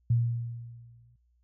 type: tone with exponential decay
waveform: sine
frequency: 117.8 Hz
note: A#2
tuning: 19 cents sharp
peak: -20 dBFS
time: 0.1-1.16 s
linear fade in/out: 5 ms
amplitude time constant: 230 ms
effects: noise-tail reverb RT60 0.1 s tail -20 dB re dry + added 60 Hz sine -65 dBFS peak until 1.43 s